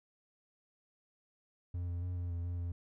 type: tone with pitch steps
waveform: triangle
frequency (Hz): 88 / 86.9 / 89.6 / 87.9 / 85.8 / 87.7 / 86.6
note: F2 / F2 / F2 / F2 / F2 / F2 / F2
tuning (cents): +14 / -8 / +45 / +12 / -30 / +8 / -14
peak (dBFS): -33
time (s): 1.74-2.72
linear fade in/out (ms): 5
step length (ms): 140
effects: none